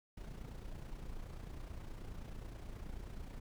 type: noise with amplitude modulation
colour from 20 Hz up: brown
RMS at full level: -44 dBFS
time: 0.17-3.4 s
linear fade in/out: 5 ms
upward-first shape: sine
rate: 29.4 Hz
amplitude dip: 55%
effects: none